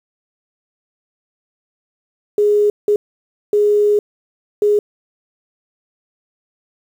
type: tone bursts at uneven times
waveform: sine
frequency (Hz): 415.3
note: G#4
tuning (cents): 0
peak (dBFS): -10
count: 4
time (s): 2.38-2.7 / 2.88-2.96 / 3.53-3.99 / 4.62-4.79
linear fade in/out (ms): 2
effects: 7-bit